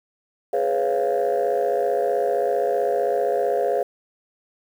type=chord; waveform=sine; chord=C# dominant seventh; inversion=second; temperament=just; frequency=415.8 / 498.9 / 554.4 / 693 Hz; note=G#4 / B4 / C#5 / E#5; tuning=+2 / +17 / 0 / -14 cents; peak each=-23 dBFS; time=0.53-3.83 s; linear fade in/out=5 ms; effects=tanh soft clip ceiling -13 dBFS + 8-bit